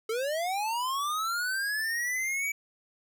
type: linear sweep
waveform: square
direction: up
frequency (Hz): 429 to 2299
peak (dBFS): -29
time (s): 0.09-2.52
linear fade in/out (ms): 5
effects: none